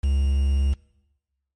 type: tone with quantisation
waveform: triangle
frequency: 69 Hz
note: C#2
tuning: 7 cents flat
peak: -16 dBFS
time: 0.03-0.74 s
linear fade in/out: 10 ms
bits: 7
effects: noise-tail reverb RT60 1.0 s tail -22 dB re dry + MP3 48 kbps